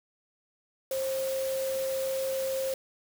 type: tone in noise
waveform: sine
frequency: 532 Hz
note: C5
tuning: 29 cents sharp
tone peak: -28 dBFS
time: 0.91-2.74 s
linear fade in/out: 2 ms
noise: white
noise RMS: -40 dBFS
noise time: 0.91-2.74 s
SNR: +9 dB
effects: none